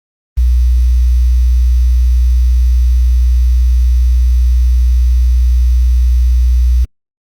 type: tone with quantisation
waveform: sine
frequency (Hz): 60.9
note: B1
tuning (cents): -24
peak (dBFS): -6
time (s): 0.37-6.85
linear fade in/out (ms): 10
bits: 6
effects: Opus 24 kbps